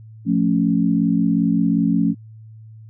sine chord, F augmented, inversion none, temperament equal, 174.61 / 220 / 277.2 Hz, F3 / A3 / C#4, 0 / 0 / 0 cents, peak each -19 dBFS, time 0.25-2.15 s, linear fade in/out 50 ms, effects added 110 Hz sine -38 dBFS peak until 2.89 s

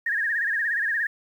sine tone with vibrato, 1745 Hz, A6, 15 cents flat, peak -22 dBFS, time 0.06-1.07 s, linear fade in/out 5 ms, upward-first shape sine, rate 17 Hz, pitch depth 130 cents each way, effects 9-bit

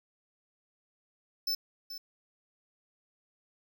square tone with echo, 5280 Hz, E8, 2 cents sharp, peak -29 dBFS, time 1.47-1.55 s, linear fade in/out 5 ms, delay 430 ms, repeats 1, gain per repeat -11 dB, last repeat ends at 1.98 s, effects 10-bit

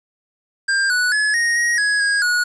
square tone with pitch steps, 1595 / 1477 / 1703 / 1867 / 1886 / 1670 / 1640 / 1455 Hz, G6 / F#6 / G#6 / A#6 / A#6 / G#6 / G#6 / F#6, +30 / -3 / +43 / +2 / +20 / +9 / -22 / -29 cents, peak -16 dBFS, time 0.68-2.44 s, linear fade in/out 10 ms, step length 220 ms, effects resampled to 22050 Hz + 8-bit

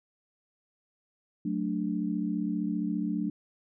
sine chord, D major, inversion first, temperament equal, 185 / 220 / 293.7 Hz, F#3 / A3 / D4, 0 / 0 / 0 cents, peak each -32 dBFS, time 1.45-3.3 s, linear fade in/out 5 ms, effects none

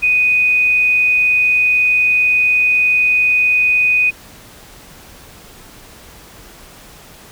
sine tone, 2489 Hz, D#7, in tune, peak -10 dBFS, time 0.02-4.11 s, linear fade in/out 20 ms, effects pink hiss -40 dBFS RMS until 7.31 s

